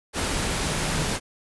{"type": "tone in noise", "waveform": "sine", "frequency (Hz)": 155.56, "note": "D#3", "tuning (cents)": 0, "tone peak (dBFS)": -31, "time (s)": [0.63, 1.08], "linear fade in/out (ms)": 50, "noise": "pink", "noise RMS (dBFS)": -26, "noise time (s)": [0.13, 1.2], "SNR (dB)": -8, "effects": ["resampled to 24000 Hz"]}